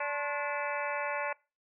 harmonic tone with a mistuned harmonic, 290.1 Hz, D4, 21 cents flat, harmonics 2 / 3 / 4 / 5 / 6 / 7 / 8 / 9, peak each -36 / -38 / -39 / -40 / -41 / -41 / -42 / -43 dBFS, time 0-1.33 s, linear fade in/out 5 ms, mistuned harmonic 4, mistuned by -130 cents, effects noise-tail reverb RT60 0.3 s tail -23 dB re dry

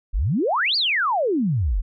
sine exponential two-way sweep, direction up then down, 37 to 4885 to 37 Hz, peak -18 dBFS, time 0.13-1.82 s, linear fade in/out 20 ms, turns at 0.76 s, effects none

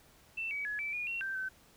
sine tone with pitch steps, 2674 / 2274 / 1692 / 2321 / 2440 / 2731 / 1567 / 1532 Hz, E7 / C#7 / G#6 / D7 / D#7 / F7 / G6 / G6, +24 / +44 / +32 / -21 / -34 / -39 / -1 / -40 cents, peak -34 dBFS, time 0.37-1.49 s, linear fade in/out 10 ms, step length 140 ms, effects pink hiss -62 dBFS RMS until 1.76 s

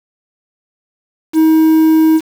triangle tone with quantisation, 317.7 Hz, D#4, 36 cents sharp, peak -4 dBFS, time 1.33-2.21 s, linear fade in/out 50 ms, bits 5, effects none

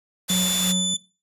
white noise, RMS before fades -27 dBFS, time 0.28-0.73 s, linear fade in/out 20 ms
25% pulse tone, 3500 Hz, A7, 10 cents flat, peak -18 dBFS, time 0.29-0.97 s, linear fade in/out 10 ms
triangle tone with tremolo, 183.5 Hz, F#3, 14 cents flat, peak -18 dBFS, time 0.3-0.94 s, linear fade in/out 2 ms, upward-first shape sine, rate 2.9 Hz, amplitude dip 60%
effects noise-tail reverb RT60 0.3 s tail -17 dB re dry + resampled to 32000 Hz

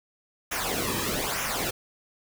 pink noise with flanger, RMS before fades -29 dBFS, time 0.51-1.71 s, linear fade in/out 10 ms, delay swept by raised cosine 0.23 to 1.43 ms, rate 1.1 Hz, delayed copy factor -0.7, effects none

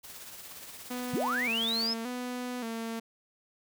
white noise with tremolo, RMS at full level -44 dBFS, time 0.03-1.88 s, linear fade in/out 20 ms, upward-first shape triangle, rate 17 Hz, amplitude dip 45%
sawtooth tone with vibrato, 237.5 Hz, A#3, 33 cents sharp, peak -30 dBFS, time 0.9-3 s, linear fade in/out 10 ms, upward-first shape square, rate 0.87 Hz, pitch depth 76 cents each way
sine linear sweep, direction up, 91.6 to 5300 Hz, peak -28 dBFS, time 1.13-1.94 s, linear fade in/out 10 ms
effects none

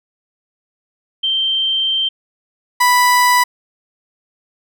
sine / 30% pulse tone pair in turn, 3136 / 987.8 Hz, G7 / B5, 0 / 0 cents, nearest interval octave + minor sixth, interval 2000 cents, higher first, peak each -14 / -7 dBFS, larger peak second, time 1.23-2.09 / 2.8-3.44 s, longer first, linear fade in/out 10 ms, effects none

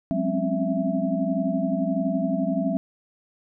sine tone cluster, 181.3 / 202.8 / 260 / 271.7 / 661 Hz, F#3 / G#3 / C4 / C#4 / E5, -35 / -41 / -11 / -35 / +5 cents, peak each -28 dBFS, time 0.11-2.77 s, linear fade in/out 0 ms, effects none

